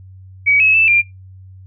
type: tone with pitch steps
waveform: sine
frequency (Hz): 2268 / 2574 / 2641 / 2388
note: C#7 / E7 / E7 / D7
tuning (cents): +39 / -42 / +3 / +28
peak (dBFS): -9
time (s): 0.46-1.02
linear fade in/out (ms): 20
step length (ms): 140
effects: noise-tail reverb RT60 0.2 s tail -21 dB re dry + added 94 Hz sine -36 dBFS peak until 1.66 s